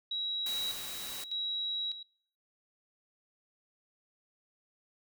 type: tone with tremolo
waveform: sine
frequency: 3870 Hz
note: B7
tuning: 36 cents flat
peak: -32 dBFS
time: 0.11-2.03 s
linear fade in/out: 5 ms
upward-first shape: square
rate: 0.83 Hz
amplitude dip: 70%
type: noise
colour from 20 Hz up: white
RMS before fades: -42 dBFS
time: 0.46-1.24 s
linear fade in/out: 2 ms
effects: noise-tail reverb RT60 0.6 s tail -26 dB re dry